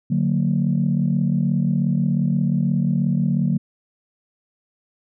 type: chord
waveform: sine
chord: D augmented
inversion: none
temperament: just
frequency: 146.83 / 183.54 / 229.4 Hz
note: D3 / F#3 / A#3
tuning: 0 / -14 / -28 cents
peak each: -20 / -20 / -22 dBFS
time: 0.1-3.58 s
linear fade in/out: 10 ms
effects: tanh soft clip ceiling -9 dBFS